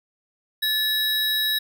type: tone pair together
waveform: square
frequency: 1737 / 3840 Hz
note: A6 / B7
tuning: -23 / -49 cents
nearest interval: octave + major second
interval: 1374 cents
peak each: -28 / -22 dBFS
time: 0.62-1.59 s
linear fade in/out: 10 ms
effects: none